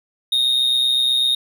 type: tone with amplitude modulation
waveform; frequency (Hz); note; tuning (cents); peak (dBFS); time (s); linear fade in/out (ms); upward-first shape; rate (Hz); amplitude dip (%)
triangle; 3711; A#7; -9; -11; 0.32-1.35; 5; sine; 128; 55
effects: none